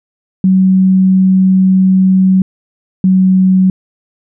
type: tone pair in turn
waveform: sine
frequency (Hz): 188.3 / 187.37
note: F#3 / F#3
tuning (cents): +31 / +22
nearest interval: unison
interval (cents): 9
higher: first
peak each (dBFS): -5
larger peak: neither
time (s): 0.44-2.42 / 3.04-3.7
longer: first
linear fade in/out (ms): 2
effects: none